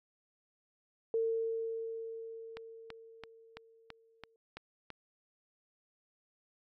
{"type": "tone with exponential decay", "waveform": "sine", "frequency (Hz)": 452.8, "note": "A4", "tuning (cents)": 50, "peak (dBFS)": -28, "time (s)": [1.14, 4.36], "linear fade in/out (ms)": 1, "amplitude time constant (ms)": 700}
{"type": "click train", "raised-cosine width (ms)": 0.3, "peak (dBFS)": -28, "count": 8, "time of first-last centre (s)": [2.57, 4.903], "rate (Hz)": 3}
{"effects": []}